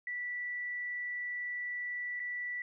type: tone with dropouts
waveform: sine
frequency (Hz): 1962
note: B6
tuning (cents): -12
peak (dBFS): -35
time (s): 0.07-2.62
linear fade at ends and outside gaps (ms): 2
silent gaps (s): 2.196-2.2
effects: none